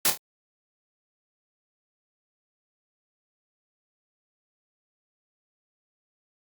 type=noise with echo; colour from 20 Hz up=white; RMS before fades=-21 dBFS; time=0.05-0.1 s; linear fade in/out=2 ms; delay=25 ms; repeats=3; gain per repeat=-7 dB; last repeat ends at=0.175 s; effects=high-pass 150 Hz 12 dB/octave + Opus 48 kbps